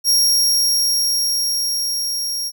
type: tone with level ramp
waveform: sawtooth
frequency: 5588 Hz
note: F8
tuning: in tune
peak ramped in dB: -9 to -19 dBFS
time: 0.04-2.52 s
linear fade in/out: 50 ms
effects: none